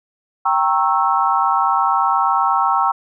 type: chord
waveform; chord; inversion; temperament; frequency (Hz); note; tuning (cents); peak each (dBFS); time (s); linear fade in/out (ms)
sine; G diminished seventh; none; equal with one note detuned; 784 / 932.3 / 1092.8 / 1318.5; G5 / Bb5 / Db6 / Fb6; 0 / 0 / -25 / 0; -19; 0.45-2.92; 10
effects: none